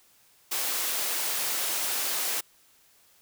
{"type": "high-pass noise", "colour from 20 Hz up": "white", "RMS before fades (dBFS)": -29, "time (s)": [0.51, 2.41], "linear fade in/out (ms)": 10, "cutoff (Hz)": 360, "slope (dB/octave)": 12, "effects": ["white hiss -61 dBFS RMS until 3.21 s"]}